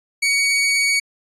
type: tone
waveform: sawtooth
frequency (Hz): 2246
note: C#7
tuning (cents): +22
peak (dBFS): -12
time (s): 0.22-1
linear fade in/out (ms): 10
effects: resampled to 24000 Hz